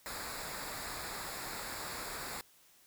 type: noise with comb filter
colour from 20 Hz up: pink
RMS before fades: -42 dBFS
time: 0.06-2.41 s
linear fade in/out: 0 ms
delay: 0.33 ms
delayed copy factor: -0.7
effects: white hiss -64 dBFS RMS until 2.86 s